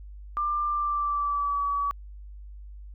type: tone with pitch glide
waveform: sine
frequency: 1189 to 1140.6 Hz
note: D6 to C#6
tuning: +21 to +49 cents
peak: -24 dBFS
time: 0.37-1.91 s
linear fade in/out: 0 ms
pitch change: -72 cents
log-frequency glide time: 0.66-1.63 s
effects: added 50 Hz sine -40 dBFS peak until 2.94 s